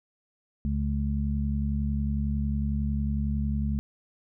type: harmonic tone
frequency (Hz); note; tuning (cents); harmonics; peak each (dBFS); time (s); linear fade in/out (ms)
71; C#2; +42; 1 / 2 / 3; -27 / -32 / -30; 0.65-3.79; 0
effects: none